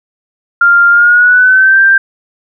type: tone with pitch glide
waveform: sine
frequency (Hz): 1396.9 to 1577.1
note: F6 to G6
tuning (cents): 0 to +10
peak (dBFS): -3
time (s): 0.61-1.98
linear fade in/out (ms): 5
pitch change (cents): +210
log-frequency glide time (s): 0.9-1.81
effects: none